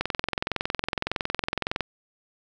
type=click train; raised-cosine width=0.3 ms; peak=-9 dBFS; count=40; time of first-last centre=0.01-1.807 s; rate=21.7 Hz; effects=none